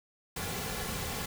pink noise with comb filter, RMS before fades -36 dBFS, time 0.36-1.26 s, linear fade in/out 5 ms, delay 3.2 ms, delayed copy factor -0.55, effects none

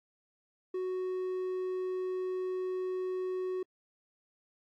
triangle tone, 370 Hz, F#4, in tune, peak -30 dBFS, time 0.74-3.63 s, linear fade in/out 5 ms, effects AAC 64 kbps

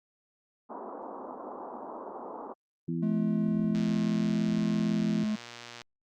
white band-pass noise, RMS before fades -41 dBFS, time 0.69-2.54 s, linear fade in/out 20 ms, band 220 to 1100 Hz, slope 48 dB/octave
harmonic tone, 83.9 Hz, E2, 31 cents sharp, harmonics 2 / 3 / 4, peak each -31 / -35 / -37 dBFS, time 2.88-5.24 s, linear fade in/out 5 ms
triangle tone, 213.9 Hz, A3, 49 cents flat, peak -25 dBFS, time 3.02-5.36 s, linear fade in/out 10 ms
click train, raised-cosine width 0.2 ms, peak -26 dBFS, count 247, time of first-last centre 3.75-5.817 s, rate 119 Hz
effects Opus 48 kbps

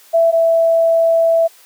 sine tone pair in turn, 664 / 660.9 Hz, E5 / E5, +12 / +4 cents, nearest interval unison, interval 8 cents, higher first, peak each -8 / -9 dBFS, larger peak first, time 0.13-0.32 / 0.32-1.48 s, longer second, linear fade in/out 20 ms, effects white hiss -46 dBFS RMS until 1.65 s + high-pass 400 Hz 12 dB/octave

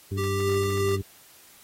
harmonic tone, 98 Hz, G2, in tune, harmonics 1 / 2 / 3 / 4, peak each -27 / -37 / -38 / -35 dBFS, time 0.11-1.02 s, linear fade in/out 10 ms
square tone with pitch glide, 392.1 to 394.8 Hz, G4 to G4, 0 to +12 cents, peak -25 dBFS, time 0.17-0.97 s, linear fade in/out 20 ms, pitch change +12 cents, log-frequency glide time 0.3-0.42 s
effects white hiss -53 dBFS RMS until 1.63 s + AAC 48 kbps

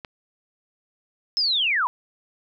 click, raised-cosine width 0.3 ms, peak -19 dBFS, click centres 0.048 s
sine linear sweep, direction down, 5274 to 919 Hz, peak -19 dBFS, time 1.37-1.87 s, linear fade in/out 0 ms
effects none

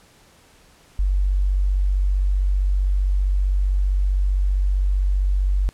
sine tone, 47.69 Hz, G1, 47 cents flat, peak -16 dBFS, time 0.99-5.69 s, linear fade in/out 0 ms, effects pink hiss -53 dBFS RMS until 5.73 s + low-pass 11000 Hz 12 dB/octave

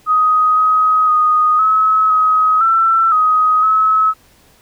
sine tone with pitch steps, 1253 / 1262 / 1240 / 1286 / 1267 / 1338 / 1257 / 1289 Hz, D#6 / D#6 / D#6 / E6 / D#6 / E6 / D#6 / E6, +12 / +24 / -6 / -43 / +31 / +25 / +17 / -39 cents, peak -9 dBFS, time 0.06-4.14 s, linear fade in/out 50 ms, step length 510 ms, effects pink hiss -50 dBFS RMS until 4.61 s

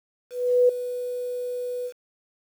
sine tone with ADSR envelope, 493.9 Hz, B4, in tune, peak -13 dBFS, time 0.3-1.93 s, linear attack 390 ms, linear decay 5 ms, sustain -14 dB, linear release 71 ms, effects 8-bit

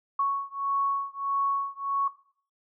sine beating tone pair, 1108.7 / 1110.3 Hz, C#6 / C#6, 0 / +2 cents, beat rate 1.6 Hz, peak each -28 dBFS, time 0.19-2.08 s, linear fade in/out 5 ms, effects noise-tail reverb RT60 0.5 s tail -17 dB re dry

